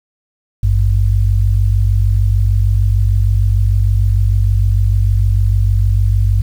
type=tone pair together; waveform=sine; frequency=52.5 / 99.1 Hz; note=G#1 / G2; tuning=+19 / +19 cents; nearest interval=major seventh; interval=1100 cents; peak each=-12 dBFS; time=0.63-6.42 s; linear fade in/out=5 ms; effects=7-bit